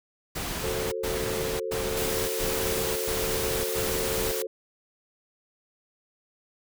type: noise bursts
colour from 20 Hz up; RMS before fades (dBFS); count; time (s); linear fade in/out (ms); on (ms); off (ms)
pink; -32; 6; 0.35-4.32; 10; 570; 110
type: chord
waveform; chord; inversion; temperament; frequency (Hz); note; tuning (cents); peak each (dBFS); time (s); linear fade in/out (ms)
sine; F# diminished; none; just; 370 / 444 / 532.8; F#4 / A4 / C5; 0 / +16 / +31; -35 / -31 / -35; 0.63-4.47; 5
type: high-pass noise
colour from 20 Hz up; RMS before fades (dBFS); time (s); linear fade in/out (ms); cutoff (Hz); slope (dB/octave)
white; -33; 1.97-4.42; 0; 220; 24
effects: none